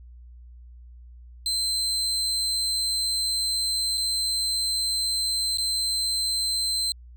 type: tone with dropouts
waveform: 35% pulse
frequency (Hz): 4098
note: C8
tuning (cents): -37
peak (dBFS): -22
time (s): 1.46-6.92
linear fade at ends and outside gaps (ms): 1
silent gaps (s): 3.974-3.978 / 5.573-5.583
effects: added 60 Hz sine -43 dBFS peak until 7.16 s